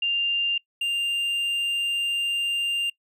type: tone pair in turn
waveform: sine / triangle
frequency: 2794 / 2794 Hz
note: F7 / F7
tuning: 0 / 0 cents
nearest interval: unison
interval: 0 cents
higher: neither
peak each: -21 dBFS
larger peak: neither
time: 0.02-0.58 / 0.81-2.9 s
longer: second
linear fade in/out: 5 ms
effects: noise-tail reverb RT60 0.1 s tail -24 dB re dry